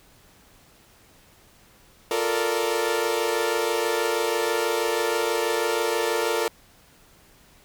sawtooth chord, Bb major seventh, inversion second, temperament equal, 349.2 / 440 / 466.2 / 587.3 Hz, F4 / A4 / Bb4 / D5, 0 / 0 / 0 / 0 cents, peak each -26 / -23 / -22 / -27 dBFS, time 2.11-6.48 s, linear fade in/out 2 ms, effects pink hiss -55 dBFS RMS until 7.64 s

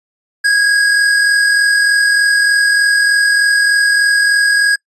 square tone pair together, 1644 / 1687.3 Hz, G#6 / G#6, -18 / +27 cents, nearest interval unison, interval 45 cents, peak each -10 / -22 dBFS, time 0.44-4.76 s, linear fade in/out 10 ms, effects noise-tail reverb RT60 0.1 s tail -25 dB re dry + resampled to 24000 Hz

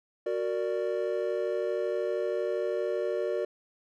triangle chord, Gb augmented, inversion none, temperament equal with one note detuned, 370 / 462.7 / 587.3 Hz, Gb4 / Bb4 / D5, 0 / -13 / 0 cents, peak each -30 dBFS, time 0.26-3.45 s, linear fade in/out 5 ms, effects none

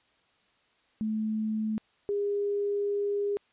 sine tone pair in turn, 217.1 / 406.5 Hz, A3 / G#4, -23 / -37 cents, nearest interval major seventh, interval 1086 cents, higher second, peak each -27 / -26 dBFS, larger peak second, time 1.01-1.78 / 2.09-3.37 s, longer second, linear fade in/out 0 ms, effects white hiss -67 dBFS RMS until 3.52 s + resampled to 8000 Hz

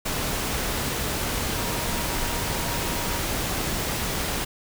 sine tone in noise, 947 Hz, A#5, 27 cents sharp, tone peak -37 dBFS, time 1.55-3.18 s, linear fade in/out 10 ms, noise pink, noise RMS -27 dBFS, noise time 0.05-4.45 s, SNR -13 dB, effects none

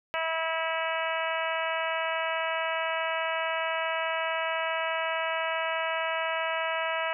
harmonic tone, 324.7 Hz, E4, 26 cents flat, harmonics 2 / 3 / 4 / 5 / 6 / 7 / 8 / 9, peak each -32 / -34 / -35 / -36 / -37 / -37 / -38 / -39 dBFS, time 0.14-7.13 s, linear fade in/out 0 ms, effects none

